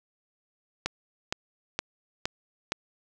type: click train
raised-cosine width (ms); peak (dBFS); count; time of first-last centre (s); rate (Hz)
0.2; -10; 5; 0.86-2.72; 2.15
effects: none